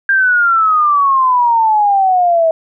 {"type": "exponential sweep", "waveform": "sine", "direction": "down", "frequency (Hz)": [1604, 641], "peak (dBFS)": -8, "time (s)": [0.09, 2.51], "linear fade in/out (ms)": 2, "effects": []}